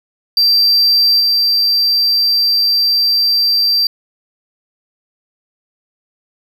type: tone with level steps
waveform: triangle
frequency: 4699 Hz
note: D8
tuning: in tune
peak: -7 / -9 dBFS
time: 0.37-3.87 s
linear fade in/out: 2 ms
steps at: 1.2 s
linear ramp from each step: 2 ms
effects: none